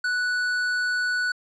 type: tone with tanh clipping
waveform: sine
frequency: 1480 Hz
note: F#6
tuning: in tune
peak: -24 dBFS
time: 0.04-1.32 s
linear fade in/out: 5 ms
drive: 12 dB
effects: low-pass 8000 Hz 12 dB/octave